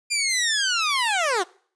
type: linear sweep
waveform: 15% pulse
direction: down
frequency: 2418 to 332.1 Hz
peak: -14 dBFS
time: 0.1-1.44 s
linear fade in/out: 20 ms
effects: noise-tail reverb RT60 0.5 s tail -23 dB re dry + resampled to 22050 Hz